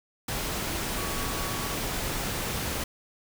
sine tone in noise, 1128 Hz, C#6, 30 cents sharp, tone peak -40 dBFS, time 0.98-1.76 s, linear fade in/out 5 ms, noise pink, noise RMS -31 dBFS, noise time 0.28-2.84 s, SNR -12 dB, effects none

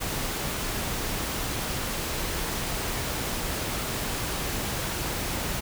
pink noise, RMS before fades -30 dBFS, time 0-5.61 s, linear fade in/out 20 ms, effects none

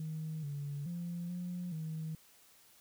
sine tone with pitch steps, 157.4 / 143.2 / 172.7 / 177.7 / 158.6 Hz, D#3 / D3 / F3 / F3 / D#3, +20 / -43 / -19 / +30 / +33 cents, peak -36 dBFS, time 0-2.15 s, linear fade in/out 2 ms, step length 430 ms, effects tanh soft clip ceiling -33 dBFS + white hiss -63 dBFS RMS until 2.8 s

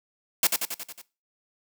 white noise with echo, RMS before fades -20 dBFS, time 0.43-0.47 s, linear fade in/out 2 ms, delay 91 ms, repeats 6, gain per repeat -4 dB, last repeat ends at 1.016 s, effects noise-tail reverb RT60 0.3 s tail -20 dB re dry + high-pass 200 Hz 12 dB/octave

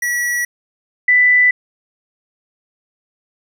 square / sine tone pair in turn, 1935 / 1987.1 Hz, B6 / B6, -36 / +10 cents, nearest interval unison, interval 46 cents, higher second, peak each -17 / -8 dBFS, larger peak second, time 0.02-0.45 / 1.08-1.51 s, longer neither, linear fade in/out 5 ms, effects none

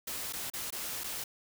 white noise with dropouts, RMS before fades -38 dBFS, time 0.07-1.24 s, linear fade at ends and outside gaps 5 ms, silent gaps 0.326-0.333 / 0.501-0.535 / 0.705-0.724 / 1.037-1.041 s, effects none

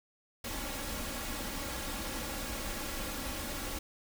pink noise with comb filter, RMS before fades -38 dBFS, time 0.44-3.79 s, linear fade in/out 5 ms, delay 3.6 ms, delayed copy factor +0.6, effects none

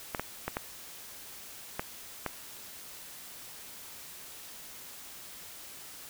clicks, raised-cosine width 0.5 ms, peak -16 dBFS, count 6, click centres 0.148 / 0.196 / 0.48 / 0.569 / 1.795 / 2.263 s, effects white hiss -47 dBFS RMS until 6.09 s

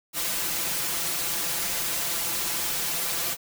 white noise with comb filter, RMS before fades -28 dBFS, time 0.13-3.37 s, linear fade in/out 50 ms, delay 5.9 ms, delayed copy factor +0.9, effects none

